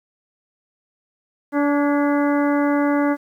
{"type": "harmonic tone with a mistuned harmonic", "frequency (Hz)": 288.5, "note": "D4", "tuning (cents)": -31, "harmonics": [1, 2, 3, 4, 5, 6, 7], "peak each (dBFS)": [-17, -23, -27, -29, -31, -33, -34], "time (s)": [1.52, 3.17], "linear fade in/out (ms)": 50, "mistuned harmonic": 6, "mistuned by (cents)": -62, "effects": ["9-bit"]}